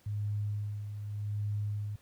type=tone with tremolo; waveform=sine; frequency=103.83 Hz; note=G#2; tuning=in tune; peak=-30 dBFS; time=0.06-1.96 s; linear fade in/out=5 ms; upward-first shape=sine; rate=0.85 Hz; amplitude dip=55%; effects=pink hiss -65 dBFS RMS until 2.01 s